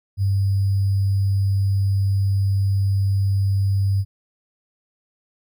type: tone with sample-and-hold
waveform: sine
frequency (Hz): 98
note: G2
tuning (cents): 0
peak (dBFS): -16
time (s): 0.17-4.05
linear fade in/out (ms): 50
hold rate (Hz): 4900
effects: none